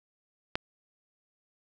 click, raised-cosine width 0.3 ms, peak -12 dBFS, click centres 0.555 s, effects none

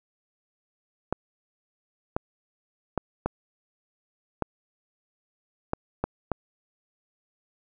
clicks, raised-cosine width 1 ms, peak -11 dBFS, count 8, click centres 1.126 / 2.165 / 2.977 / 3.26 / 4.423 / 5.734 / 6.04 / 6.317 s, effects none

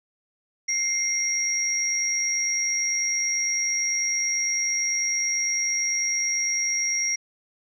sine tone pair together, 2115 / 5646 Hz, C7 / F8, +18 / +18 cents, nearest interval octave + perfect fourth, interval 1700 cents, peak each -26 / -23 dBFS, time 0.68-7.16 s, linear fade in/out 10 ms, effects tanh soft clip ceiling -14 dBFS

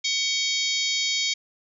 harmonic tone with a mistuned harmonic, 750 Hz, F#5, 23 cents sharp, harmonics 3 / 4 / 5 / 6 / 7 / 8 / 9, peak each -28 / -29 / -30 / -31 / -31 / -32 / -33 dBFS, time 0.04-1.34 s, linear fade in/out 10 ms, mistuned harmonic 4, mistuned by +120 cents, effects none

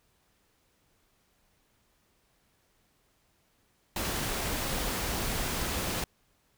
pink noise, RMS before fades -32 dBFS, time 3.96-6.04 s, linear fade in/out 2 ms, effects pink hiss -70 dBFS RMS until 6.57 s

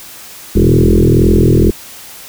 sine tone with frequency modulation, 124.4 Hz, B2, 13 cents sharp, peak -5 dBFS, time 0.55-1.71 s, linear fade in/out 10 ms, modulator 41.9 Hz, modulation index 6.8, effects white hiss -33 dBFS RMS until 2.28 s

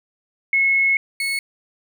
sine / 35% pulse tone pair in turn, 2182 / 2197 Hz, C#7 / C#7, -28 / -16 cents, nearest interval unison, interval 12 cents, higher second, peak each -14 / -19 dBFS, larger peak first, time 0.53-0.97 / 1.2-1.39 s, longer first, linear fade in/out 2 ms, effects none

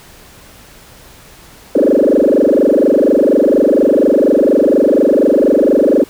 sine tone with frequency modulation, 417.9 Hz, G#4, 11 cents sharp, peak -6 dBFS, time 1.75-6.04 s, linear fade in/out 5 ms, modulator 24.2 Hz, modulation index 6.9, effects tanh soft clip ceiling -2 dBFS + pink hiss -40 dBFS RMS until 6.09 s

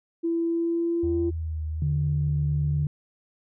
sine tone with pitch glide, 334.2 to 340 Hz, E4 to F4, +24 to -46 cents, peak -22 dBFS, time 0.23-1.31 s, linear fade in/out 20 ms, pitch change +30 cents, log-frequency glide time 0.46-1.06 s
sine tone with vibrato, 80.1 Hz, E2, 49 cents flat, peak -27 dBFS, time 1.03-2.85 s, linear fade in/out 5 ms, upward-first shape triangle, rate 1.2 Hz, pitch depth 59 cents each way
sine tone, 146.83 Hz, D3, in tune, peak -22 dBFS, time 1.82-2.87 s, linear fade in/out 2 ms
effects tanh soft clip ceiling -14 dBFS

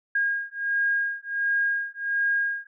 sine beating tone pair, 1626 / 1627.4 Hz, G#6 / G#6, -37 / -36 cents, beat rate 1.4 Hz, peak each -26 dBFS, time 0.15-2.67 s, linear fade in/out 5 ms, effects none

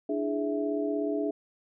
sine tone cluster, 295.3 / 331.9 / 417.6 / 657 Hz, D4 / E4 / G#4 / E5, +10 / +12 / +10 / -6 cents, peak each -30 / -38 / -31 / -34 dBFS, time 0.09-1.31 s, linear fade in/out 5 ms, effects none

